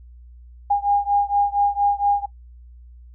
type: beating tone pair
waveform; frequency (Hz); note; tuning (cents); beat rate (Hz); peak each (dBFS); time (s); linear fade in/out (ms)
sine; 810 / 814.3; G#5 / G#5; -43 / -34; 4.3; -19 / -20; 0.7-2.26; 10
effects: noise-tail reverb RT60 0.1 s tail -19 dB re dry + added 60 Hz sine -41 dBFS peak until 3.14 s